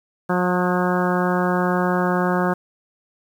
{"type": "harmonic tone with a mistuned harmonic", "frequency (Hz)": 179.8, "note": "F#3", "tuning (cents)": -49, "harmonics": [1, 2, 3, 4, 5, 6, 7, 8, 9], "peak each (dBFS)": [-21, -24, -26, -27, -28, -29, -29, -30, -31], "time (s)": [0.29, 2.54], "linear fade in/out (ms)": 10, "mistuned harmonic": 8, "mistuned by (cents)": 25, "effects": ["8-bit"]}